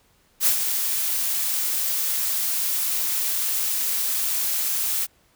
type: noise with ADSR envelope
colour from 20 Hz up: blue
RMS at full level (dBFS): -17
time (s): 0.4-5.07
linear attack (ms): 60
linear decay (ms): 97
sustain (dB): -7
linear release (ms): 33
effects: pink hiss -61 dBFS RMS until 5.35 s